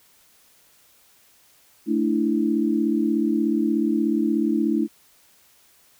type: chord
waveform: sine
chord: A suspended fourth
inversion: none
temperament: just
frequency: 220 / 293.3 / 330 Hz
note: A3 / D4 / E4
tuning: 0 / -2 / +2 cents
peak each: -23 dBFS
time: 1.86-4.88 s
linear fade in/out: 50 ms
effects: white hiss -57 dBFS RMS until 5.99 s